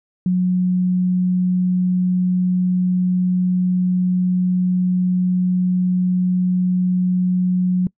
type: tone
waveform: sine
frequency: 181.9 Hz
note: F#3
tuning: 29 cents flat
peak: -14 dBFS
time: 0.26-7.87 s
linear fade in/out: 2 ms
effects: noise-tail reverb RT60 0.1 s tail -24 dB re dry